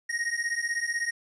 square beating tone pair, 1864.7 / 1880.7 Hz, A#6 / A#6, 0 / +15 cents, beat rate 16 Hz, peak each -31 / -31 dBFS, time 0.09-1.11 s, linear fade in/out 10 ms, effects resampled to 22050 Hz + 10-bit

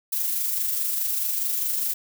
violet noise with amplitude modulation, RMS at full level -24 dBFS, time 0.12-1.94 s, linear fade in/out 10 ms, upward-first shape sine, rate 24.8 Hz, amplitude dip 35%, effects none

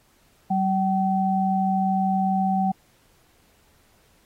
sine tone pair together, 190.9 / 764.1 Hz, G3 / G5, -46 / -44 cents, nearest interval 2 octaves, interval 2402 cents, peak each -22 dBFS, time 0.5-2.72 s, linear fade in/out 10 ms, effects pink hiss -61 dBFS RMS until 4.25 s + AAC 48 kbps

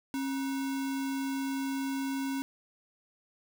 sine tone with sample-and-hold, 270.8 Hz, C#4, 40 cents flat, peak -30 dBFS, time 0.14-2.42 s, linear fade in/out 0 ms, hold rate 1225 Hz, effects none

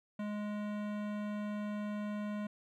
sine tone with hard clipping, 208.5 Hz, G#3, 7 cents sharp, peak -38 dBFS, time 0.19-2.47 s, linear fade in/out 5 ms, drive 18 dB, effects none

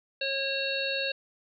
harmonic tone, 545 Hz, C#5, 29 cents flat, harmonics 1 / 3 / 5 / 7 / 8, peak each -33 / -36 / -32 / -35 / -36 dBFS, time 0.21-1.12 s, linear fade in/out 5 ms, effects none

